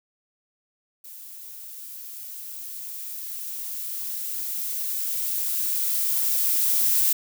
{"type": "noise with level ramp", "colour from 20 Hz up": "violet", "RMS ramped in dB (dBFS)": [-42, -20], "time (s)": [1.04, 7.13], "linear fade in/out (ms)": 5, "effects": []}